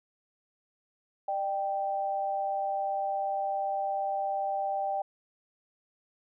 sine tone pair together, 601.3 / 784 Hz, D5 / G5, +41 / 0 cents, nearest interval perfect fourth, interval 459 cents, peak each -34 / -29 dBFS, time 1.28-5.02 s, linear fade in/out 5 ms, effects none

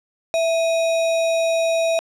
sine tone with sample-and-hold, 659.3 Hz, E5, in tune, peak -16 dBFS, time 0.34-1.99 s, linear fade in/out 0 ms, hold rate 3150 Hz, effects low-pass 7000 Hz 12 dB/octave

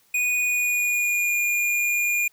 square tone with pitch glide, 2471 to 2423 Hz, D#7 to D#7, -13 to -47 cents, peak -21 dBFS, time 0.14-2.28 s, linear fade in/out 5 ms, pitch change -34 cents, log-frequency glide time 0.38-1.37 s, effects white hiss -61 dBFS RMS until 2.32 s

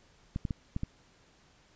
clicks, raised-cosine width 5 ms, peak -20 dBFS, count 5, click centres 0.361 / 0.452 / 0.508 / 0.764 / 0.834 s, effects pink hiss -63 dBFS RMS until 1.75 s + resampled to 16000 Hz

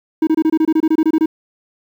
triangle tone bursts, 316.9 Hz, D#4, 32 cents sharp, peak -8 dBFS, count 14, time 0.22-1.259 s, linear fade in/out 5 ms, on 51 ms, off 25 ms, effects 8-bit

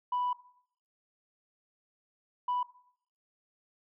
sine tone bursts at uneven times, 987.8 Hz, B5, in tune, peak -27 dBFS, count 2, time 0.12-0.33 / 2.48-2.63 s, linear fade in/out 5 ms, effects noise-tail reverb RT60 0.6 s tail -17 dB re dry + tanh soft clip ceiling -25 dBFS

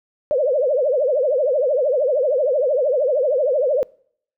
sine tone with vibrato, 549 Hz, C#5, 17 cents flat, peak -15 dBFS, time 0.31-3.83 s, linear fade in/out 0 ms, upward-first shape triangle, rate 13 Hz, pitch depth 250 cents each way, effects noise-tail reverb RT60 0.6 s tail -25 dB re dry

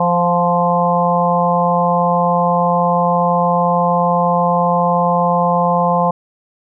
harmonic tone with a mistuned harmonic, 173.9 Hz, F3, 7 cents flat, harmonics 1 / 3 / 4 / 5 / 6, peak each -18 / -18 / -18 / -18 / -18 dBFS, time 0-6.11 s, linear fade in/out 5 ms, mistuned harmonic 4, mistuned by +21 cents, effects none

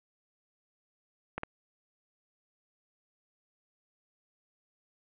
clicks, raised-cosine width 0.5 ms, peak -19 dBFS, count 2, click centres 1.38 / 1.434 s, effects resampled to 8000 Hz + 10-bit

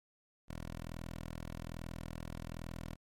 10% pulse tone, 41.2 Hz, E1, in tune, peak -34 dBFS, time 0.48-2.96 s, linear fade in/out 20 ms, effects MP3 64 kbps

